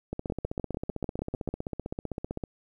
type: two click trains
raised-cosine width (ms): 2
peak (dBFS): -19 / -18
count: 37 / 9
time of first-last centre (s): 0.13-2.438 / 0.3-1.489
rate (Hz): 15.6 / 6.73
effects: 10-bit